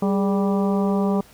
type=harmonic tone with a mistuned harmonic; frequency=196 Hz; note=G3; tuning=in tune; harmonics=1 / 2 / 3 / 4 / 5 / 6; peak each=-19 / -25 / -29 / -31 / -33 / -35 dBFS; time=0.02-1.21 s; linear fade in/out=5 ms; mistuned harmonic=2; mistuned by=+80 cents; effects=pink hiss -50 dBFS RMS until 1.33 s